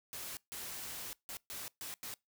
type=noise bursts at uneven times; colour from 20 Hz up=white; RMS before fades=-44 dBFS; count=6; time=0.13-0.37 / 0.52-1.13 / 1.29-1.37 / 1.5-1.68 / 1.81-1.94 / 2.03-2.14 s; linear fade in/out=0 ms; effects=noise-tail reverb RT60 0.2 s tail -24 dB re dry